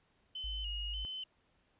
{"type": "tone with vibrato", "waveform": "sine", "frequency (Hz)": 2960, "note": "F#7", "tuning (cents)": 0, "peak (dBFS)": -39, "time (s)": [0.35, 1.24], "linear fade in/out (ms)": 5, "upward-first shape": "square", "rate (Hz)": 1.7, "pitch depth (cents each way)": 52}
{"type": "tone", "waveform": "sine", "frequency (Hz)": 51.2, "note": "G#1", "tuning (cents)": -24, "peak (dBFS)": -39, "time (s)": [0.44, 1.05], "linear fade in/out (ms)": 0}
{"effects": ["pink hiss -73 dBFS RMS until 1.79 s", "resampled to 8000 Hz"]}